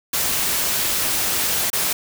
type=noise with dropouts; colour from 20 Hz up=white; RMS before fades=-21 dBFS; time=0.13-1.93 s; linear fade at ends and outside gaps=5 ms; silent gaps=1.702-1.73 s; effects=none